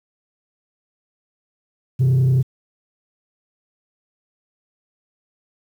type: tone with frequency modulation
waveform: sine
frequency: 130 Hz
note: C3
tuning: 11 cents flat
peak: -10 dBFS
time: 1.99-2.43 s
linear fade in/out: 20 ms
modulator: 31.4 Hz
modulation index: 0.36
effects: tanh soft clip ceiling -12 dBFS + 8-bit